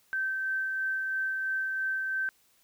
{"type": "tone with tremolo", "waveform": "sine", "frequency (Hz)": 1550, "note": "G6", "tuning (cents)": -20, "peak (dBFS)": -27, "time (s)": [0.13, 2.29], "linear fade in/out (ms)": 0, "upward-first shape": "sine", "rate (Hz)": 3, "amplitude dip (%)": 25, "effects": ["white hiss -66 dBFS RMS until 2.63 s"]}